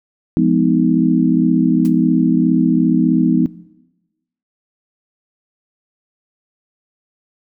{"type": "chord", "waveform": "sine", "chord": "F half-diminished seventh", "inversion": "none", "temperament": "just", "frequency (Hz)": [174.61, 209.5, 251.4, 314.3], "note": ["F3", "Ab3", "Cb4", "Eb4"], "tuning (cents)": [0, 15, 31, 18], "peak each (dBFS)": [-16, -18, -15, -16], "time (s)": [0.37, 3.46], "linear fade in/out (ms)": 0}
{"type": "noise with exponential decay", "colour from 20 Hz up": "white", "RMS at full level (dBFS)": -33, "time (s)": [1.85, 1.93], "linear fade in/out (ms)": 0, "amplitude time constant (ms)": 17}
{"effects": ["noise-tail reverb RT60 1.0 s tail -18 dB re dry"]}